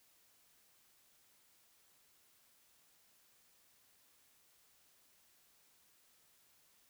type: silence
effects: white hiss -70 dBFS RMS until 6.89 s